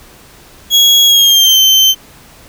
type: tone with pitch glide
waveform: 35% pulse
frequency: 3322 to 3100 Hz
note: G#7 to G7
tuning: 0 to -20 cents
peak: -3 dBFS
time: 0.7-1.95 s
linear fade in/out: 50 ms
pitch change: -120 cents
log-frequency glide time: 1.06-1.59 s
effects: pink hiss -40 dBFS RMS until 2.48 s